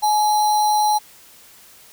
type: tone with sample-and-hold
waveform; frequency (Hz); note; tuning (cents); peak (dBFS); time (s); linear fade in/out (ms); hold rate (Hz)
sine; 845; G#5; +30; -14; 0.02-0.99; 20; 4900
effects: white hiss -47 dBFS RMS until 1.92 s